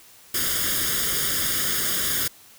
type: noise with comb filter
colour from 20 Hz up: white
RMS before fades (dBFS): -24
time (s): 0.34-2.28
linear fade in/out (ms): 5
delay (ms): 0.59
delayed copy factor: +0.8
effects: white hiss -50 dBFS RMS until 2.58 s